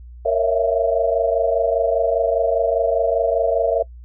sine tone cluster, 463.4 / 553 / 651 / 676 Hz, A#4 / C#5 / E5 / E5, -10 / -4 / -22 / +43 cents, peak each -21 dBFS, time 0.25-3.83 s, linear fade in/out 10 ms, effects noise-tail reverb RT60 0.1 s tail -24 dB re dry + added 60 Hz sine -36 dBFS peak until 4.04 s

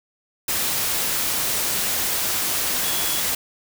sine tone in noise, 3363 Hz, G#7, 21 cents sharp, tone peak -31 dBFS, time 2.84-3.2 s, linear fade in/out 5 ms, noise white, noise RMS -23 dBFS, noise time 0.48-3.35 s, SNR -11 dB, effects none

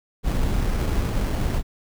brown noise with sample-and-hold, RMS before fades -22 dBFS, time 0.23-1.63 s, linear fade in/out 50 ms, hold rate 3675 Hz, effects none

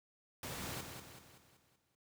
pink noise with echo, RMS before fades -43 dBFS, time 0.43-0.81 s, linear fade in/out 2 ms, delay 190 ms, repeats 6, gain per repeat -6 dB, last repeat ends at 1.95 s, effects high-pass 80 Hz 12 dB/octave

